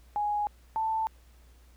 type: tone pair in turn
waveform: sine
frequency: 830.6 / 884.9 Hz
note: G#5 / A5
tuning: 0 / +10 cents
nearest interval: minor second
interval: 110 cents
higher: second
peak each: -26 dBFS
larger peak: neither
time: 0.16-0.47 / 0.76-1.07 s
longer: neither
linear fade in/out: 0 ms
effects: added 60 Hz sine -54 dBFS peak until 1.76 s + pink hiss -64 dBFS RMS until 1.76 s